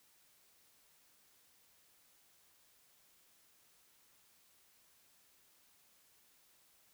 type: silence
effects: white hiss -69 dBFS RMS until 6.93 s